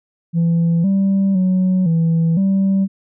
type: tone with pitch steps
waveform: sine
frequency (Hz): 167.9 / 195 / 185.3 / 164.7 / 193.9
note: E3 / G3 / F#3 / E3 / G3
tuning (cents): +32 / -9 / +3 / -1 / -19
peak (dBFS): -10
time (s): 0.33-2.88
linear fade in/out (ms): 50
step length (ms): 510
effects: tanh soft clip ceiling -11 dBFS